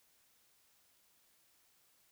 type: silence
effects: white hiss -71 dBFS RMS until 2.11 s